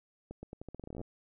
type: accelerating click train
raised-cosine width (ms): 2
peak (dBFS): -30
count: 17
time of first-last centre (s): 0.31-1.014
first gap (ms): 120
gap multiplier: 0.84
effects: none